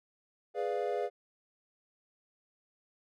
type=chord; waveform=triangle; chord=G# diminished seventh; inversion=none; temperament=equal; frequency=415.3 / 493.9 / 587.3 / 698.5 Hz; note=G#4 / B4 / D5 / F5; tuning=0 / 0 / 0 / 0 cents; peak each=-33 / -34 / -36 / -35 dBFS; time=0.54-1.1 s; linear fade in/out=50 ms; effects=none